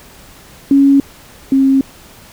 sine tone pair in turn, 277.2 / 269.3 Hz, C#4 / C#4, 0 / -50 cents, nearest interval minor second, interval 50 cents, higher first, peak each -5 / -7 dBFS, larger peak first, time 0.71-1 / 1.52-1.81 s, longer neither, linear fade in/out 2 ms, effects pink hiss -40 dBFS RMS until 2.32 s

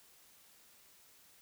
silence, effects white hiss -63 dBFS RMS until 1.41 s

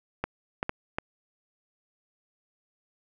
clicks, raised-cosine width 0.5 ms, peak -13 dBFS, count 4, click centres 0.24 / 0.629 / 0.694 / 0.985 s, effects none

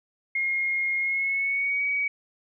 sine tone with pitch glide, 2143 to 2263 Hz, C7 to C#7, +41 to +35 cents, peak -23 dBFS, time 0.35-2.08 s, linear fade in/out 5 ms, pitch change +94 cents, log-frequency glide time 0.98-1.84 s, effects none

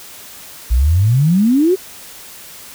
sine exponential sweep, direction up, 55 to 392.6 Hz, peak -9 dBFS, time 0.7-1.76 s, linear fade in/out 20 ms, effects white hiss -36 dBFS RMS until 2.74 s

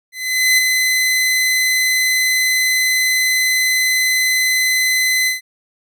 sawtooth tone with ADSR envelope, 2030 Hz, B6, 47 cents sharp, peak -6 dBFS, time 0.12-5.41 s, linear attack 460 ms, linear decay 13 ms, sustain -4 dB, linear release 140 ms, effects none

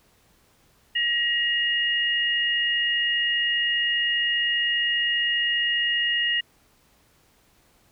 sine tone pair together, 1900 / 2855 Hz, A#6 / F7, +33 / +37 cents, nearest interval perfect fifth, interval 704 cents, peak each -24 / -23 dBFS, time 0.95-6.41 s, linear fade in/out 10 ms, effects pink hiss -61 dBFS RMS until 7.91 s

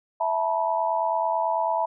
sine chord, E suspended fourth, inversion none, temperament equal with one note detuned, 659.3 / 880 / 969.1 Hz, E5 / A5 / B5, 0 / 0 / -33 cents, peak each -26 dBFS, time 0.2-1.86 s, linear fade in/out 10 ms, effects none

